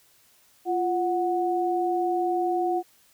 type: tone pair together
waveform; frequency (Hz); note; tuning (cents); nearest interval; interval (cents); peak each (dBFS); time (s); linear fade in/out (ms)
sine; 347.5 / 736.3; F4 / F#5; -9 / -9; octave + minor second; 1300; -25; 0.65-2.83; 50
effects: white hiss -60 dBFS RMS until 3.13 s